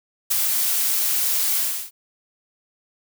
blue noise with ADSR envelope, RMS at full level -18 dBFS, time 0.3-1.91 s, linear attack 16 ms, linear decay 9 ms, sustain -3 dB, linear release 310 ms, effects none

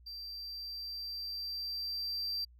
triangle tone with level ramp, 4699 Hz, D8, in tune, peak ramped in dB -41 to -32 dBFS, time 0.06-2.45 s, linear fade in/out 10 ms, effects added 60 Hz sine -56 dBFS peak until 2.59 s

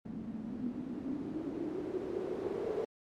blue noise with low-pass filter sweep, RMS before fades -38 dBFS, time 0.05-2.85 s, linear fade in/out 5 ms, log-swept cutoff 210 to 440 Hz, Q 6.9, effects MP3 96 kbps

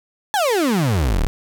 35% pulse exponential sweep, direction down, 879 to 30.66 Hz, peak -14 dBFS, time 0.34-1.27 s, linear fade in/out 0 ms, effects none

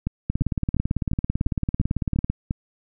two click trains, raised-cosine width 5 ms, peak -11 / -10 dBFS, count 8 / 37, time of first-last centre 0.07-2.509 / 0.3-2.3 s, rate 2.87 / 18 Hz, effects none

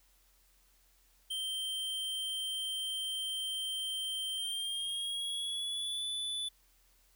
square tone with pitch glide, 3136 to 3480 Hz, G7 to A7, 0 to -20 cents, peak -35 dBFS, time 1.3-6.49 s, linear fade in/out 10 ms, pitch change +180 cents, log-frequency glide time 4.34-6.04 s, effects added 43 Hz sine -68 dBFS peak until 7.15 s + white hiss -69 dBFS RMS until 7.15 s

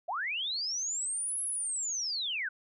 sine linear two-way sweep, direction up then down, 601 to 10950 to 1430 Hz, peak -31 dBFS, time 0.08-2.49 s, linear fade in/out 10 ms, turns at 1.43 s, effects none

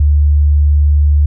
sine tone, 73.42 Hz, D2, in tune, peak -6 dBFS, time 0-1.26 s, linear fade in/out 5 ms, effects none

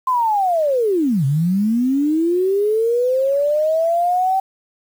sine linear two-way sweep, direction down then up, 1046.5 to 130.7 to 774 Hz, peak -14 dBFS, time 0.07-4.4 s, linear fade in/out 5 ms, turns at 1.25 s, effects 7-bit

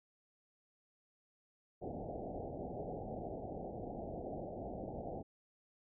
white low-pass noise, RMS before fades -44 dBFS, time 1.81-5.23 s, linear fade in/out 20 ms, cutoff 780 Hz, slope 96 dB/octave, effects none

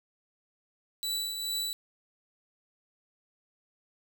sawtooth tone with tremolo, 3951 Hz, B7, in tune, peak -26 dBFS, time 1.03-1.73 s, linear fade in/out 0 ms, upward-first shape triangle, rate 2.3 Hz, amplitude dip 50%, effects none

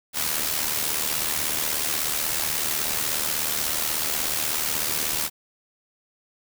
white noise with amplitude modulation, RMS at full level -23 dBFS, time 0.13-5.3 s, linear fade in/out 50 ms, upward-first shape sine, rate 76.4 Hz, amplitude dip 60%, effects none

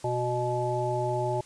harmonic tone, 122.8 Hz, B2, 9 cents flat, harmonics 1 / 3 / 5 / 7, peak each -31 / -31 / -31 / -31 dBFS, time 0.04-1.41 s, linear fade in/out 5 ms, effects white hiss -52 dBFS RMS until 1.45 s + resampled to 22050 Hz

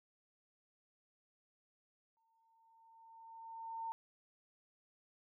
sine tone with exponential growth, 907 Hz, A#5, 48 cents flat, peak -38 dBFS, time 2.17-3.92 s, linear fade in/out 0 ms, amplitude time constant 380 ms, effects none

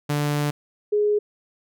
sawtooth / sine tone pair in turn, 146.83 / 417.1 Hz, D3 / G#4, 0 / +7 cents, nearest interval octave + tritone, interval 1807 cents, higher second, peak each -17 dBFS, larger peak neither, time 0.09-0.51 / 0.92-1.19 s, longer first, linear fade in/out 10 ms, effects none

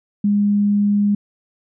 sine tone, 204.6 Hz, G#3, 26 cents flat, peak -13 dBFS, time 0.24-1.15 s, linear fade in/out 5 ms, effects none

